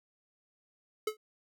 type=tone with exponential decay; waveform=square; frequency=430.1 Hz; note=A4; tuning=39 cents flat; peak=-27 dBFS; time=1.07-1.17 s; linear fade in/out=5 ms; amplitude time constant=21 ms; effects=none